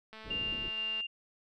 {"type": "click train", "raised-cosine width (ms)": 0.3, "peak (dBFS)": -33, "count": 193, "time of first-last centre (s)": [0.13, 1.007], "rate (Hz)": 219}
{"type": "low-pass noise", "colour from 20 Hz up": "pink", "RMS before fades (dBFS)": -45, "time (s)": [0.23, 0.72], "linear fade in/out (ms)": 50, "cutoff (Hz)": 530, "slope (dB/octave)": 48}
{"type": "tone with tremolo", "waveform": "sine", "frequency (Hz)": 2796, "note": "F7", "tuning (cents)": 1, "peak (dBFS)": -32, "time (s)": [0.3, 1.07], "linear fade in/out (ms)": 10, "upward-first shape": "square", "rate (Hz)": 2.1, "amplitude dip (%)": 25}
{"effects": []}